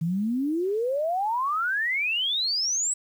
sine exponential sweep, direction up, 157.5 to 8050 Hz, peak -23 dBFS, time 0.01-2.94 s, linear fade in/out 10 ms, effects 9-bit

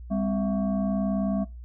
sine tone with frequency modulation, 200 Hz, G3, 35 cents sharp, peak -23 dBFS, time 0.1-1.45 s, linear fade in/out 20 ms, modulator 459 Hz, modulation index 0.87, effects noise-tail reverb RT60 0.3 s tail -24 dB re dry + added 60 Hz sine -38 dBFS peak until 1.64 s

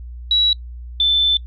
sine tone pair in turn, 3900 / 3529 Hz, B7 / A7, -23 / +4 cents, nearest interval major second, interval 173 cents, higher first, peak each -12 dBFS, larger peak neither, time 0.31-0.53 / 1-1.37 s, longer second, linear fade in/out 2 ms, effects noise-tail reverb RT60 0.1 s tail -23 dB re dry + added 60 Hz sine -30 dBFS peak until 1.46 s

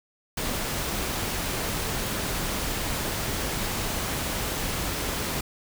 pink noise, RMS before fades -29 dBFS, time 0.37-5.41 s, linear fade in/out 5 ms, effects none

